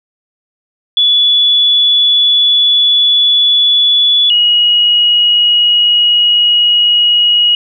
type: tone pair in turn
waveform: sine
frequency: 3428 / 2898 Hz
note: A7 / F#7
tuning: -46 / -37 cents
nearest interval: minor third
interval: 291 cents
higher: first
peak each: -6 dBFS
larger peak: neither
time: 0.97-4.3 / 4.3-7.55 s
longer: first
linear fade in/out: 2 ms
effects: none